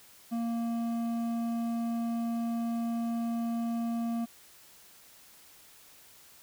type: tone with hard clipping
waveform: triangle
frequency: 232.1 Hz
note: A#3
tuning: 7 cents flat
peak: -31 dBFS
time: 0.31-4.26 s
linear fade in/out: 20 ms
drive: 12 dB
effects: white hiss -56 dBFS RMS until 6.42 s